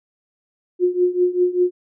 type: tone with tremolo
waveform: sine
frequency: 359 Hz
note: F4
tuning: 48 cents sharp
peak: -11 dBFS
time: 0.79-1.71 s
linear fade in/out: 50 ms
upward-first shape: triangle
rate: 5.1 Hz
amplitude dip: 90%
effects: none